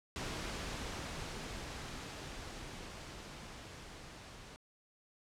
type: noise with level ramp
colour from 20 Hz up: pink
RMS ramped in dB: -40 to -52 dBFS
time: 0.16-4.56 s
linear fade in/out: 0 ms
effects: low-pass 7000 Hz 12 dB/octave